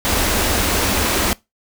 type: band-stop noise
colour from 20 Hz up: pink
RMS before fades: -18 dBFS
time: 0.05-1.33 s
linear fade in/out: 0 ms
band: 110 to 180 Hz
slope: 96 dB/octave
effects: noise-tail reverb RT60 0.2 s tail -21 dB re dry